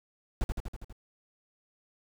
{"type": "noise with echo", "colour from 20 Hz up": "brown", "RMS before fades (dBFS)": -27, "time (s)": [0.41, 0.44], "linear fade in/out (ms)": 0, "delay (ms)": 81, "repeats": 6, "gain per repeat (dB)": -3, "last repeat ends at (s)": 0.926, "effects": []}